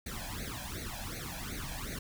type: noise with flanger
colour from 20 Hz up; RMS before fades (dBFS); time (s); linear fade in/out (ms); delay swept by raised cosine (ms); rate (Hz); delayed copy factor
pink; -40; 0.06-1.99; 5; 0.47 to 1.24; 2.7; +1
effects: none